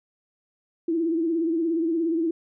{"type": "tone with vibrato", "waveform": "sine", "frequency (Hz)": 329.6, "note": "E4", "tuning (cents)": 0, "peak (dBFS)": -21, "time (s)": [0.88, 2.31], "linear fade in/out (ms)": 5, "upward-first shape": "sine", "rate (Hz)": 17, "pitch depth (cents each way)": 71, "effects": []}